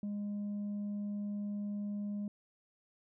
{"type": "tone with tanh clipping", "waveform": "sine", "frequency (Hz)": 205.1, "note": "G#3", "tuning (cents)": -21, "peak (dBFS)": -36, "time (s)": [0.03, 2.28], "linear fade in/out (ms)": 2, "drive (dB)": 2, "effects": []}